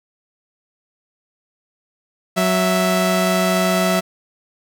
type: tone pair together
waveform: sawtooth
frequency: 185 / 659.3 Hz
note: F#3 / E5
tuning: 0 / 0 cents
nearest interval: octave + minor seventh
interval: 2200 cents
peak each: -14 dBFS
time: 2.36-4.01 s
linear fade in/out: 20 ms
effects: none